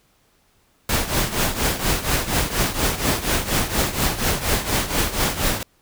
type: noise with tremolo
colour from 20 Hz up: pink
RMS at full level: -18 dBFS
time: 0.89-5.63 s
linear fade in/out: 2 ms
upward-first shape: triangle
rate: 4.2 Hz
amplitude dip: 80%
effects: pink hiss -61 dBFS RMS until 5.81 s